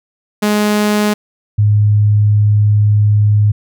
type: tone pair in turn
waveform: sawtooth / sine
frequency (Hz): 209.3 / 104.65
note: G#3 / G#2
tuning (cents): +14 / +14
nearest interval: octave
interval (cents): 1200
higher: first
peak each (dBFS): -7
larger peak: neither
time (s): 0.42-1.14 / 1.58-3.52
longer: second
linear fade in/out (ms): 10
effects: none